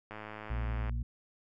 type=click train; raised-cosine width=0.5 ms; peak=-28 dBFS; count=85; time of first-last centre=0.11-0.895 s; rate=107 Hz
type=harmonic tone; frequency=58.3 Hz; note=A#1; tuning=1 cent sharp; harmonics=1 / 2 / 4; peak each=-32 / -38 / -48 dBFS; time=0.5-1.03 s; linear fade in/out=5 ms
effects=none